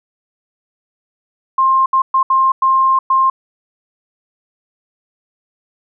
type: tone bursts at uneven times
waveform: sine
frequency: 1059 Hz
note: C6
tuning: 21 cents sharp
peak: -9 dBFS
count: 6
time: 1.58-1.86 / 1.93-2.02 / 2.14-2.23 / 2.3-2.52 / 2.62-2.99 / 3.1-3.3 s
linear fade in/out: 5 ms
effects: none